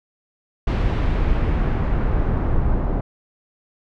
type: noise with low-pass filter sweep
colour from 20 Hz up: brown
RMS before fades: -19 dBFS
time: 0.67-3.01 s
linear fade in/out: 5 ms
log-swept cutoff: 3300 to 1000 Hz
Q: 0.89
effects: none